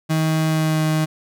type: tone with pitch glide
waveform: 35% pulse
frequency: 158.3 to 156.39 Hz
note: D#3 to D#3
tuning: +30 to +9 cents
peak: -15 dBFS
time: 0.09-1.06 s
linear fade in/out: 20 ms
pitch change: -21 cents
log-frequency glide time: 0.47-0.83 s
effects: none